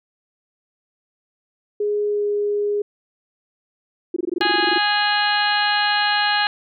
sine tone with pitch glide, 415.3 to 412.2 Hz, G#4 to G#4, 0 to -13 cents, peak -18 dBFS, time 1.8-2.82 s, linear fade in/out 5 ms, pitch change -13 cents, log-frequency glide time 2.07-2.25 s
sine tone bursts, 350 Hz, F4, 4 cents sharp, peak -18 dBFS, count 15, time 4.14-4.78 s, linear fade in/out 5 ms, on 24 ms, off 20 ms
harmonic tone, 414 Hz, G#4, 5 cents flat, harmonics 2 / 3 / 4 / 5 / 6 / 7 / 8 / 9 / 10, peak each -21 / -29 / -21 / -33 / -29 / -25 / -31 / -36 / -25 dBFS, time 4.41-6.47 s, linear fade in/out 0 ms
effects none

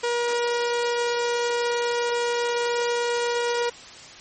sawtooth tone, 477.5 Hz, A#4, 42 cents sharp, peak -18 dBFS, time 0.03-3.7 s, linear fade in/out 10 ms, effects white hiss -43 dBFS RMS until 4.2 s + MP3 32 kbps

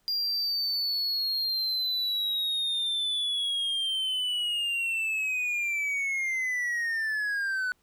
triangle linear sweep, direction down, 4803 to 1480 Hz, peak -25 dBFS, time 0.08-7.72 s, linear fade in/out 0 ms, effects pink hiss -70 dBFS RMS until 7.82 s

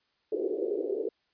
white band-pass noise, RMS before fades -31 dBFS, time 0.32-1.09 s, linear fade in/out 5 ms, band 350 to 460 Hz, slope 48 dB/octave, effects white hiss -73 dBFS RMS until 1.33 s + resampled to 11025 Hz

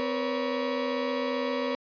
35% pulse tone cluster, 257.3 / 479.4 / 562 Hz, C4 / A#4 / C#5, -29 / +48 / +24 cents, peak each -30 dBFS, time 0-1.75 s, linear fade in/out 0 ms, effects resampled to 11025 Hz

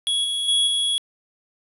square tone with level steps, 3345 Hz, G#7, 12 cents sharp, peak -20 / -23 / -17 / -20 dBFS, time 0.07-0.98 s, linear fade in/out 0 ms, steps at 0.24 / 0.48 / 0.67 s, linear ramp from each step 5 ms, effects resampled to 32000 Hz + 8-bit

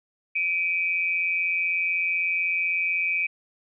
sine tone pair together, 2322 / 2498 Hz, D7 / D#7, -20 / +6 cents, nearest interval minor second, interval 126 cents, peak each -25 dBFS, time 0.35-3.27 s, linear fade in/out 10 ms, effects none

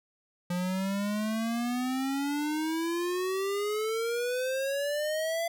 square exponential sweep, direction up, 175.6 to 680 Hz, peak -29 dBFS, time 0.5-5.48 s, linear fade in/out 5 ms, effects none

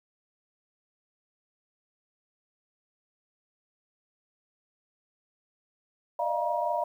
sine tone cluster, 598 / 623 / 693 / 952 Hz, D5 / D#5 / F5 / A#5, +31 / +2 / -14 / +36 cents, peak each -32 / -36 / -30 / -30 dBFS, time 6.19-6.84 s, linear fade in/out 5 ms, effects 10-bit

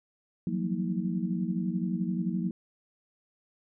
sine tone cluster, 164.4 / 179.9 / 191.5 / 231 / 319.2 Hz, E3 / F#3 / G3 / A#3 / D#4, -4 / -48 / -40 / -16 / +44 cents, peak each -39 / -30 / -35 / -34 / -38 dBFS, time 0.47-2.51 s, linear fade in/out 2 ms, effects none

